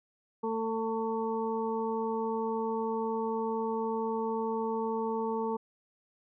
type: harmonic tone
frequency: 223.9 Hz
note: A3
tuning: 30 cents sharp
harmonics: 1 / 2 / 4 / 5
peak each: -35 / -32 / -35 / -42 dBFS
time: 0.43-5.57 s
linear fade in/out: 10 ms
effects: none